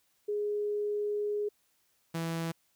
sine / sawtooth tone pair in turn, 415.3 / 165.18 Hz, G#4 / E3, 0 / +4 cents, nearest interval octave + major third, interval 1596 cents, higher first, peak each -29 / -28 dBFS, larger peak second, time 0.28-1.49 / 2.14-2.52 s, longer first, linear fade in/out 10 ms, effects white hiss -72 dBFS RMS until 2.75 s

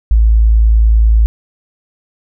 sine tone, 55 Hz, A1, in tune, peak -5 dBFS, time 0.11-1.26 s, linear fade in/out 0 ms, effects none

